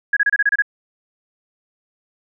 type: tone bursts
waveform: sine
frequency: 1660 Hz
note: G#6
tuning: 1 cent flat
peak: -12 dBFS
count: 8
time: 0.13-0.622 s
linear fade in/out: 5 ms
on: 37 ms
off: 28 ms
effects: none